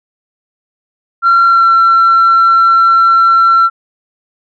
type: tone with pitch glide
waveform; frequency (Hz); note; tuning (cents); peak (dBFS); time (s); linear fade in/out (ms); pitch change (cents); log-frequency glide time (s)
sine; 1369 to 1352.5; F6 to E6; -35 to +44; -3; 1.22-3.7; 50; -21; 1.46-1.68
effects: tanh soft clip ceiling -2 dBFS